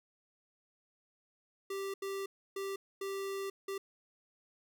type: tone bursts at uneven times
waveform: square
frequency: 391.6 Hz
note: G4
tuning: 2 cents flat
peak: -37 dBFS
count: 5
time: 1.7-1.94 / 2.02-2.26 / 2.56-2.76 / 3.01-3.5 / 3.68-3.78 s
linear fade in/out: 5 ms
effects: none